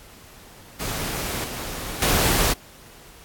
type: noise with level steps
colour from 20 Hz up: pink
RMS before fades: -28 / -32 / -20 dBFS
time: 0.79-2.54 s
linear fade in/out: 20 ms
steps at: 1.44 / 2.02 s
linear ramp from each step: 2 ms
effects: pink hiss -47 dBFS RMS until 3.24 s + AAC 64 kbps